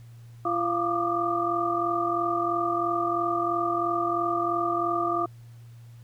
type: tone cluster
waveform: sine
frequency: 342.5 / 693 / 1174 / 1217 Hz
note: F4 / F5 / D6 / D#6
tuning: -34 / -14 / -1 / -39 cents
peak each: -29 dBFS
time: 0.45-5.26 s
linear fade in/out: 5 ms
effects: added 117 Hz sine -44 dBFS peak until 6.03 s + pink hiss -62 dBFS RMS until 6.03 s